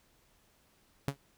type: tone with exponential decay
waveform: sawtooth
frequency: 139.2 Hz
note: C#3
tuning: 8 cents sharp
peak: -23 dBFS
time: 1.08-1.17 s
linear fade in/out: 0 ms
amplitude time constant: 18 ms
effects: pink hiss -68 dBFS RMS until 1.37 s